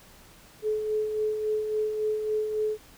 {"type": "tone with tremolo", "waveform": "sine", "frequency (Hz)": 429.1, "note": "A4", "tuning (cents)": -43, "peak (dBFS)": -23, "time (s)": [0.62, 2.78], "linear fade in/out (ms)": 50, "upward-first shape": "sine", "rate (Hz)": 3.6, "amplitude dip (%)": 45, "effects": ["pink hiss -53 dBFS RMS until 2.97 s"]}